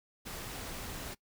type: noise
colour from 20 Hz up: pink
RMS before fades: -42 dBFS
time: 0.25-1.15 s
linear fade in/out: 20 ms
effects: noise-tail reverb RT60 0.1 s tail -21 dB re dry